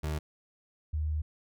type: tone pair in turn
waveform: 30% pulse / sine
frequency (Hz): 76.7 / 76.7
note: D#2 / D#2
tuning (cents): -24 / -24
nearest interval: unison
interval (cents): 0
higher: neither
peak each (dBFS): -28 / -28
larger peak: neither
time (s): 0.03-0.19 / 0.93-1.22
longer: second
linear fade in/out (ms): 10
effects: none